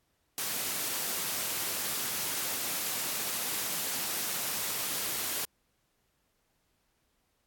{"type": "high-pass noise", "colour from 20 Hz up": "white", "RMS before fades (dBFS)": -33, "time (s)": [0.38, 5.45], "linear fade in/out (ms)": 0, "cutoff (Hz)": 110, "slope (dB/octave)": 12, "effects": ["pink hiss -75 dBFS RMS until 7.46 s", "AAC 64 kbps"]}